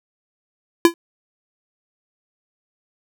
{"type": "tone with exponential decay", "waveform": "square", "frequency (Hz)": 338.2, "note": "E4", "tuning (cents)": 44, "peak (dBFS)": -5, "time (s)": [0.85, 0.94], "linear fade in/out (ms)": 1, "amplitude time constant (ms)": 19, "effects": []}